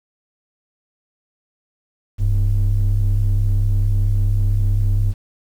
triangle ring-modulated tone, 67.2 Hz, C2, 47 cents sharp, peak -7 dBFS, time 2.18-5.14 s, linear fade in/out 50 ms, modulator 32.5 Hz, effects tanh soft clip ceiling -9 dBFS + 8-bit

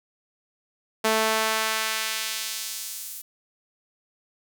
sawtooth tone with high-pass filter sweep, 220 Hz, A3, in tune, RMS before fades -27 dBFS, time 1.04-3.22 s, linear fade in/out 10 ms, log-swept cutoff 460 to 11000 Hz, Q 0.72, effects none

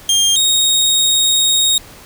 25% pulse tone pair in turn, 3200 / 3746 Hz, G7 / A#7, +35 / +8 cents, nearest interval minor third, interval 273 cents, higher second, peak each -7 dBFS, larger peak neither, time 0.09-0.36 / 0.36-1.78 s, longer second, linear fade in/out 2 ms, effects pink hiss -39 dBFS RMS until 2.05 s

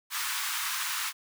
pink high-pass noise, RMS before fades -32 dBFS, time 0.1-1.13 s, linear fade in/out 50 ms, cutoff 1000 Hz, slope 48 dB/octave, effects none

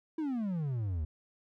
triangle exponential sweep, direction down, 329.6 to 73.42 Hz, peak -29 dBFS, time 0.18-1.05 s, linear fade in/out 5 ms, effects none

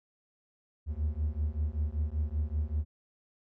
triangle beating tone pair, 73 / 78.2 Hz, D2 / D#2, -10 / +9 cents, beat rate 5.2 Hz, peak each -30 dBFS, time 0.86-2.85 s, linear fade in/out 50 ms, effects none

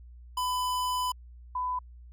square / sine tone pair in turn, 1001 / 1001 Hz, B5 / B5, +23 / +23 cents, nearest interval unison, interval 0 cents, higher neither, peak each -28 dBFS, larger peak neither, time 0.37-1.12 / 1.55-1.79 s, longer first, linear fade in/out 5 ms, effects added 60 Hz sine -46 dBFS peak until 2.12 s

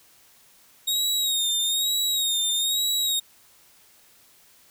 sawtooth tone with vibrato, 3740 Hz, A#7, 5 cents sharp, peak -19 dBFS, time 0.87-3.2 s, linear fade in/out 10 ms, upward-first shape sine, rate 1.1 Hz, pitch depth 66 cents each way, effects white hiss -56 dBFS RMS until 4.7 s

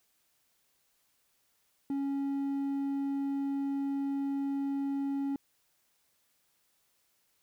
sine tone with hard clipping, 277.2 Hz, C#4, in tune, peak -31 dBFS, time 1.9-5.36 s, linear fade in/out 2 ms, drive 3 dB, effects white hiss -73 dBFS RMS until 7.42 s

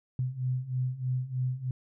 sine beating tone pair, 125.8 / 129 Hz, B2 / C3, +32 / -24 cents, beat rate 3.2 Hz, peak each -33 / -30 dBFS, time 0.19-1.71 s, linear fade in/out 2 ms, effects none

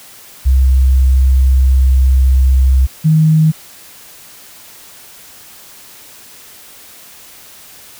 sine tone pair in turn, 65.41 / 157.2 Hz, C2 / D#3, 0 / +18 cents, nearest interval octave + minor third, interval 1518 cents, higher second, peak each -6 dBFS, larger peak neither, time 0.45-2.87 / 3.04-3.52 s, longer first, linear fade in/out 20 ms, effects white hiss -38 dBFS RMS until 7.99 s

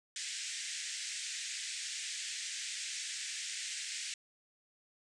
white band-pass noise, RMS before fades -41 dBFS, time 0.16-4.14 s, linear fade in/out 2 ms, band 1700 to 8400 Hz, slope 48 dB/octave, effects resampled to 24000 Hz

